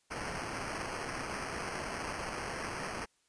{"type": "noise with sample-and-hold", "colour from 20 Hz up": "white", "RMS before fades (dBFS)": -39, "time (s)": [0.1, 3.06], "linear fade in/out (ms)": 20, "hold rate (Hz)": 3675, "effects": ["white hiss -73 dBFS RMS until 3.28 s", "resampled to 22050 Hz"]}